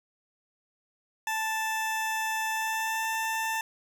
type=tone with pitch glide; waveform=20% pulse; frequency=880 to 890.2 Hz; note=A5 to A5; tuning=0 to +20 cents; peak=-23 dBFS; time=1.27-3.61 s; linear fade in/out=2 ms; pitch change=+20 cents; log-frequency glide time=2.51-3.08 s; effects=none